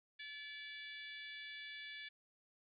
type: harmonic tone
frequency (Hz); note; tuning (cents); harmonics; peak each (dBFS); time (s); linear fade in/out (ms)
576; D5; -34; 3 / 4 / 5 / 6 / 7 / 8; -51 / -52 / -59 / -52 / -62 / -64; 0.19-2.09; 10
effects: MP3 96 kbps